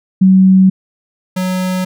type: tone pair in turn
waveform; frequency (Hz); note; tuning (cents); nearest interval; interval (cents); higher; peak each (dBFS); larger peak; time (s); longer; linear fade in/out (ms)
sine / square; 188.9 / 184.69; F#3 / F#3; +36 / -3; unison; 39; first; -4 / -15; first; 0.21-0.7 / 1.36-1.85; neither; 10
effects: none